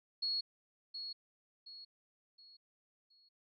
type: tone with echo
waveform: sine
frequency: 4333 Hz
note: C#8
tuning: 40 cents flat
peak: -33 dBFS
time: 0.22-0.41 s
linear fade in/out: 10 ms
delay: 720 ms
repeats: 4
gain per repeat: -8 dB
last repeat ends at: 3.29 s
effects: none